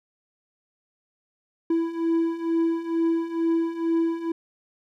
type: beating tone pair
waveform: triangle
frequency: 329.6 / 331.8 Hz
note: E4 / E4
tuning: 0 / +11 cents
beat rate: 2.2 Hz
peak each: -25 / -21 dBFS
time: 1.7-4.32 s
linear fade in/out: 5 ms
effects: none